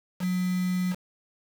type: tone with quantisation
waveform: sine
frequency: 181.7 Hz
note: F#3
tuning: 31 cents flat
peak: -24 dBFS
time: 0.19-0.96 s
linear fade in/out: 50 ms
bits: 6
effects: none